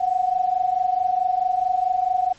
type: tone pair together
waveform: sine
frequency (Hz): 722.4 / 747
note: F#5 / F#5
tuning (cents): -42 / +16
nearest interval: minor second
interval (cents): 58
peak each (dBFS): -22 / -20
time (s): 0-2.33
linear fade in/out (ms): 10
effects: pink hiss -51 dBFS RMS until 2.38 s + MP3 32 kbps